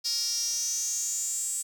sawtooth tone with high-pass filter sweep, 467.9 Hz, A#4, 6 cents sharp, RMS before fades -30 dBFS, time 0.04-1.63 s, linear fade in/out 20 ms, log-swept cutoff 5000 to 8000 Hz, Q 8.6, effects none

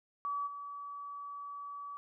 sine tone with level steps, 1144 Hz, D6, 46 cents flat, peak -33 / -41 dBFS, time 0.25-1.97 s, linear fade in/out 0 ms, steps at 0.46 s, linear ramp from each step 20 ms, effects none

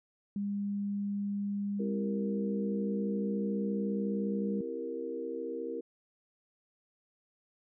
sine tone, 202 Hz, G#3, 48 cents flat, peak -31 dBFS, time 0.36-4.61 s, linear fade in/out 2 ms
sine chord, C dominant seventh, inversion none, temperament equal with one note detuned, 261.6 / 332.7 / 392 / 466.2 Hz, C4 / E4 / G4 / Bb4, 0 / +16 / 0 / 0 cents, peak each -43 / -41 / -43 / -37 dBFS, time 1.79-5.81 s, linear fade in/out 10 ms
effects none

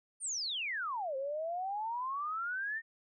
sine exponential two-way sweep, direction down then up, 9397 to 523.3 to 1852 Hz, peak -34 dBFS, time 0.2-2.82 s, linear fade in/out 50 ms, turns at 1.16 s, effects none

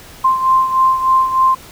sine beating tone pair, 1046.5 / 1049.8 Hz, C6 / C6, 0 / +5 cents, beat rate 3.3 Hz, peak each -11 / -17 dBFS, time 0.24-1.55 s, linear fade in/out 10 ms, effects pink hiss -38 dBFS RMS until 1.71 s

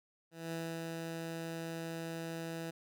15% pulse tone with ADSR envelope, 164.81 Hz, E3, in tune, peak -31 dBFS, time 0.31-2.71 s, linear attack 210 ms, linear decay 280 ms, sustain -2 dB, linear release 11 ms, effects none

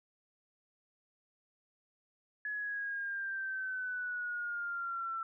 sine exponential sweep, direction down, 1700 to 1336 Hz, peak -35 dBFS, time 2.45-5.23 s, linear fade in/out 2 ms, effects none

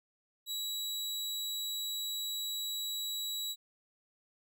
sawtooth tone, 3900 Hz, B7, 23 cents flat, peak -32 dBFS, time 0.46-3.56 s, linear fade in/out 50 ms, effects none

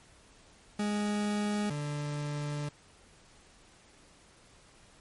40% pulse tone pair in turn, 207.7 / 146.87 Hz, G#3 / D3, 0 / 0 cents, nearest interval tritone, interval 600 cents, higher first, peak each -28 / -32 dBFS, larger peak first, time 0.79-1.7 / 1.7-2.69 s, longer second, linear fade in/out 5 ms, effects pink hiss -59 dBFS RMS until 5 s + MP3 48 kbps

